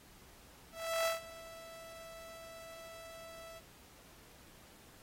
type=tone with ADSR envelope; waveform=sawtooth; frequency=659.3 Hz; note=E5; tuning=in tune; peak=-26 dBFS; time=0.72-3.61 s; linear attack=340 ms; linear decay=140 ms; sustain=-19 dB; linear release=36 ms; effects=pink hiss -60 dBFS RMS until 5.02 s + AAC 48 kbps